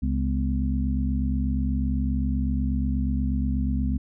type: harmonic tone with a mistuned harmonic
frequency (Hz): 68.2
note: C#2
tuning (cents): -28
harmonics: 1 / 2 / 3 / 4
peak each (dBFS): -24 / -32 / -29 / -29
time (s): 0.02-3.98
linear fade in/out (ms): 10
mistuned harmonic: 4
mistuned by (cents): -130
effects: none